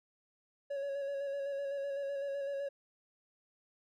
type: tone with vibrato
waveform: triangle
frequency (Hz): 558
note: C#5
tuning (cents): +11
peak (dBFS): -33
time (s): 0.7-2.69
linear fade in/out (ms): 10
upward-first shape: square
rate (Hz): 7.9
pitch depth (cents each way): 23
effects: none